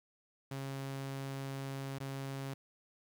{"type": "tone with dropouts", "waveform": "sawtooth", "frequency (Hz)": 136.2, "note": "C#3", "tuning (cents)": -30, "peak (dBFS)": -35, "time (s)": [0.51, 2.54], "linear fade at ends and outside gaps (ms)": 5, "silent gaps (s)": [1.985, 2.002], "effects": ["11-bit"]}